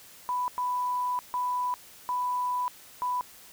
sine tone bursts at uneven times, 992 Hz, B5, 7 cents sharp, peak -26 dBFS, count 5, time 0.29-0.48 / 0.58-1.19 / 1.34-1.74 / 2.09-2.68 / 3.02-3.21 s, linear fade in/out 0 ms, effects white hiss -51 dBFS RMS until 3.52 s

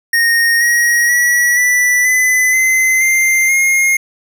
square tone with pitch steps, 1856 / 1893.9 / 1932.6 / 1972.1 / 2012 / 2053 / 2095 / 2138 Hz, A#6 / A#6 / B6 / B6 / B6 / C7 / C7 / C7, -8 / +27 / -38 / -3 / +32 / -33 / +2 / +37 cents, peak -10 dBFS, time 0.13-3.97 s, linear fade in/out 5 ms, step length 480 ms, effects none

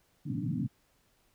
pink band-pass noise, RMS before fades -33 dBFS, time 0.25-0.68 s, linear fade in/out 20 ms, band 110 to 290 Hz, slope 96 dB/octave, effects pink hiss -70 dBFS RMS until 1.34 s

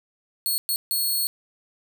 5% pulse tone bursts at uneven times, 4341 Hz, C#8, 37 cents flat, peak -15 dBFS, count 3, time 0.46-0.58 / 0.69-0.76 / 0.91-1.27 s, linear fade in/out 0 ms, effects 9-bit

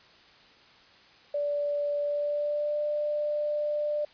sine tone with pitch glide, 581 to 594.2 Hz, D5 to D5, -19 to +20 cents, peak -26 dBFS, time 1.34-4.05 s, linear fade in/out 5 ms, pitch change +39 cents, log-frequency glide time 1.99-2.81 s, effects white hiss -56 dBFS RMS until 4.13 s + resampled to 11025 Hz

